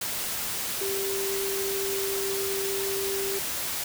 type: tone in noise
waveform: sine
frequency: 392 Hz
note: G4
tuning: in tune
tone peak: -29 dBFS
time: 0.81-3.39 s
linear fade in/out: 5 ms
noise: white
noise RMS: -31 dBFS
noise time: 0.01-3.84 s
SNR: -1 dB
effects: none